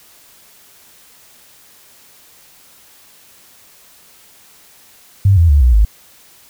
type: tone with pitch steps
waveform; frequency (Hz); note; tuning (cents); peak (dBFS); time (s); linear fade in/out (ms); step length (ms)
sine; 98.1 / 83.93 / 71.81 / 61.44 / 52.57; G2 / E2 / D2 / B1 / G#1; +2 / +32 / -38 / -8 / +22; -6; 5.25-5.85; 5; 120
effects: white hiss -46 dBFS RMS until 6.49 s